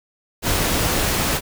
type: noise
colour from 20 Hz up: pink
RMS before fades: -20 dBFS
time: 0.42-1.41 s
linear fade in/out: 50 ms
effects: none